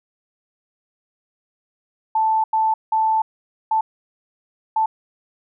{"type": "tone bursts at uneven times", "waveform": "sine", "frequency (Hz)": 880, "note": "A5", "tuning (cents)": 0, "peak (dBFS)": -15, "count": 5, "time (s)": [[2.15, 2.44], [2.53, 2.74], [2.92, 3.22], [3.71, 3.81], [4.76, 4.86]], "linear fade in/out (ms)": 5, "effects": []}